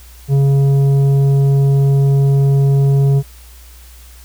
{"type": "tone with tanh clipping", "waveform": "sine", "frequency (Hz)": 138.4, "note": "C#3", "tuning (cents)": -2, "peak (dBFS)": -10, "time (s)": [0.28, 3.23], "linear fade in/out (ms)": 50, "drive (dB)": 8, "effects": ["added 60 Hz sine -37 dBFS peak until 4.24 s", "white hiss -44 dBFS RMS until 4.24 s"]}